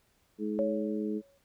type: harmonic tone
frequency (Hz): 106.1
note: G#2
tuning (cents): +38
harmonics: 2 / 3 / 4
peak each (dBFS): -33 / -35 / -36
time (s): 0.38-1.22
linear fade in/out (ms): 50
type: tone with exponential decay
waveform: sine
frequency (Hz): 556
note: C#5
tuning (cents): +5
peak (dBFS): -25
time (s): 0.59-1.38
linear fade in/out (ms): 0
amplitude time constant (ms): 170
effects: pink hiss -70 dBFS RMS until 1.44 s